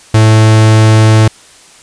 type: tone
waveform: 45% pulse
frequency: 109.6 Hz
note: A2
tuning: 6 cents flat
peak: -3 dBFS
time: 0.14-1.28 s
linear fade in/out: 5 ms
effects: white hiss -39 dBFS RMS until 1.82 s + resampled to 22050 Hz